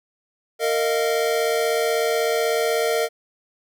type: chord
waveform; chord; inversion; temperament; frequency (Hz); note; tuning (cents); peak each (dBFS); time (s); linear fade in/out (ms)
square; Bb suspended fourth; none; equal with one note detuned; 460 / 622.3 / 698.5; Bb4 / Eb5 / F5; -23 / 0 / 0; -22 / -25 / -28; 0.59-3.09; 50
effects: none